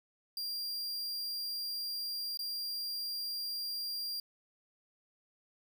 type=tone with dropouts; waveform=45% pulse; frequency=4768 Hz; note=D8; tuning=25 cents sharp; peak=-35 dBFS; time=0.37-4.2 s; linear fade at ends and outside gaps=2 ms; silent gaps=2.373-2.391 s; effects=none